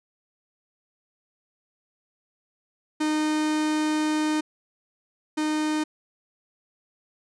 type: tone pair in turn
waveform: 45% pulse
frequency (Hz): 307.1 / 307.1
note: D#4 / D#4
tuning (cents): -23 / -23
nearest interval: unison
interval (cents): 0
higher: neither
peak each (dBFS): -22 / -23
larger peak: first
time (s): 3-4.41 / 5.37-5.84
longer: first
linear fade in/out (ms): 10
effects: resampled to 22050 Hz